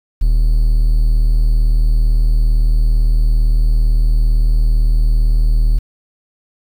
triangle tone, 38.89 Hz, D#1, in tune, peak -7 dBFS, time 0.21-5.79 s, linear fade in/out 10 ms, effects 7-bit

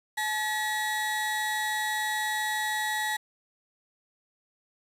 35% pulse tone pair together, 857 / 1922 Hz, A5 / B6, -46 / -48 cents, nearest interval octave + major second, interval 1398 cents, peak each -29 / -28 dBFS, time 0.17-3.17 s, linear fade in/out 10 ms, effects resampled to 32000 Hz + 8-bit

